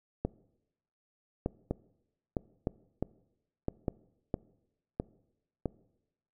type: two click trains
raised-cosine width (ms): 2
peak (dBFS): -16 / -17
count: 4 / 7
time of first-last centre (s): 0.25-3.882 / 1.71-5.657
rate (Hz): 0.826 / 1.52
effects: noise-tail reverb RT60 0.9 s tail -22 dB re dry